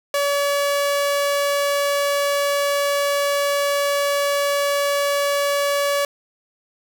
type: tone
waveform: sawtooth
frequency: 569 Hz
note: C#5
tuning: 45 cents sharp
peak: -14 dBFS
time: 0.14-6.05 s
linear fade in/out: 2 ms
effects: none